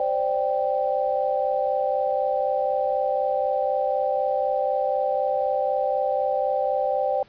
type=chord; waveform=sine; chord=C suspended second; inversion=none; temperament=equal; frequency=523.3 / 587.3 / 784 Hz; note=C5 / D5 / G5; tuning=0 / 0 / 0 cents; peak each=-25 dBFS; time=0-7.23 s; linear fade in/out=2 ms; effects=pink hiss -55 dBFS RMS until 7.28 s + resampled to 11025 Hz